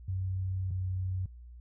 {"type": "tone pair in turn", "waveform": "sine", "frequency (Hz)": [94, 93.08], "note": ["F#2", "F#2"], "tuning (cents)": [28, 11], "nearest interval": "unison", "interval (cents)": 17, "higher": "first", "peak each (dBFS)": [-30, -30], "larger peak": "neither", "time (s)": [[0.08, 0.71], [0.71, 1.26]], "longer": "first", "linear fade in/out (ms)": 5, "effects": ["added 60 Hz sine -46 dBFS peak until 1.6 s"]}